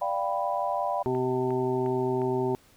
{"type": "chord", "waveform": "sine", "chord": "G dominant seventh", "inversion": "second", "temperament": "equal", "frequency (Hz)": [587.3, 698.5, 784, 987.8], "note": ["D5", "F5", "G5", "B5"], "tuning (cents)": [0, 0, 0, 0], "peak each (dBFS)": -31, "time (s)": [0.01, 1.03], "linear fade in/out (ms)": 10}
{"type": "harmonic tone", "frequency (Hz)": 127.7, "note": "C3", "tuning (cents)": -42, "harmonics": [1, 2, 3, 5, 6, 7], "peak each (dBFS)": [-33, -32, -26, -38, -39, -34], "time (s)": [1.06, 2.55], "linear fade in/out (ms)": 0}
{"type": "click train", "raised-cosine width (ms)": 0.5, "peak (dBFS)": -30, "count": 4, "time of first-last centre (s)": [1.15, 2.218], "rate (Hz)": 2.81}
{"effects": ["pink hiss -59 dBFS RMS until 2.76 s"]}